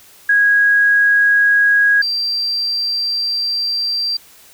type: tone pair in turn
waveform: sine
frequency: 1650 / 4709 Hz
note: G#6 / D8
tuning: -12 / +4 cents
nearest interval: octave + tritone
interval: 1816 cents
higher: second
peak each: -9 / -16 dBFS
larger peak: first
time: 0.29-2.02 / 2.02-4.17 s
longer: second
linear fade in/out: 5 ms
effects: white hiss -45 dBFS RMS until 4.53 s